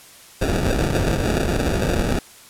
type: noise with sample-and-hold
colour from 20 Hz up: pink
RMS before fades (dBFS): -20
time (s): 0.41-2.19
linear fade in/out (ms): 5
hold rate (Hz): 1050
effects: white hiss -45 dBFS RMS until 2.49 s + low-pass 12000 Hz 12 dB/octave

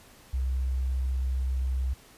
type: tone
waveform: sine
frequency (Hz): 64.8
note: C2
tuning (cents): -16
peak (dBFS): -25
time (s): 0.33-1.94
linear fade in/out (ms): 10
effects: pink hiss -54 dBFS RMS until 2.17 s + resampled to 32000 Hz

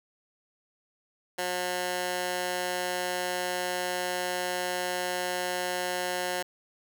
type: tone with high-pass filter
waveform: 15% pulse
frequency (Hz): 180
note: F#3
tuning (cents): -47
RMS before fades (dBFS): -31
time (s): 1.38-6.43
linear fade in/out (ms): 10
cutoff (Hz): 550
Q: 0.59
effects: none

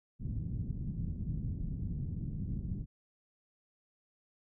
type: low-pass noise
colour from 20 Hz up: white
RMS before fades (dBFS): -37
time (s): 0.19-2.86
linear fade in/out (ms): 50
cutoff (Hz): 180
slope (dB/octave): 24
effects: none

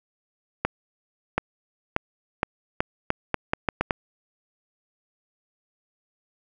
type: accelerating click train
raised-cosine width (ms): 0.5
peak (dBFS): -6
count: 11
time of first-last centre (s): 0.65-3.908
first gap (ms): 730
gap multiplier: 0.8
effects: none

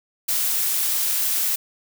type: noise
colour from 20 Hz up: blue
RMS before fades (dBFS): -22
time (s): 0.28-1.56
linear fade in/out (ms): 10
effects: none

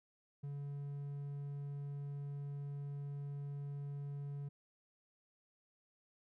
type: tone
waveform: triangle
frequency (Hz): 142.2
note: C#3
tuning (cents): +45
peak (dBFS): -39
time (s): 0.43-4.49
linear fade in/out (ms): 10
effects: none

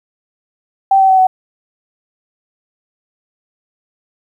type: tone with pitch steps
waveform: sine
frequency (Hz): 778 / 768.2 / 758.5 / 748.9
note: G5 / G5 / F#5 / F#5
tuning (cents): -13 / -35 / +43 / +21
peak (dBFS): -6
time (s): 0.91-1.27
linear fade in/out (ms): 5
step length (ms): 90
effects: 8-bit

